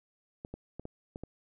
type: clicks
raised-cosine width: 2 ms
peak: -27 dBFS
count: 6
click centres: 0.449 / 0.54 / 0.796 / 0.854 / 1.159 / 1.236 s
effects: none